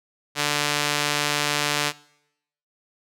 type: tone with band-pass filter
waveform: sawtooth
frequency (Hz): 146.83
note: D3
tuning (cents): 0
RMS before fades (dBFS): -24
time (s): 0.35-1.93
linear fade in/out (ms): 50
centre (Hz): 4200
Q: 0.55
effects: noise-tail reverb RT60 0.8 s tail -22 dB re dry